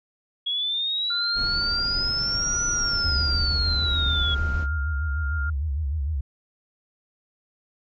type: exponential two-way sweep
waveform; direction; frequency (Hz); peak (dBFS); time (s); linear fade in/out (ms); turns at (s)
sine; up then down; 3322 to 5960 to 3322; -23; 0.46-4.35; 10; 2.65
type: tone with tremolo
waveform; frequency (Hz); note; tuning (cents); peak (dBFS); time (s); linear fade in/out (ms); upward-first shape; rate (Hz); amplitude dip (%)
sine; 1403; F6; +8; -27; 1.1-5.5; 5; sine; 0.7; 50
type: noise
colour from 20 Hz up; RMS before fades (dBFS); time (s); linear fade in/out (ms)
brown; -32; 1.34-4.67; 50
type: tone with vibrato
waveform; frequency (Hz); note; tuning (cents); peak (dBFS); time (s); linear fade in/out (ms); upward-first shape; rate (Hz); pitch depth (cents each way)
sine; 73.42; D2; 0; -23; 3.04-6.21; 5; sine; 6.6; 160
effects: resampled to 16000 Hz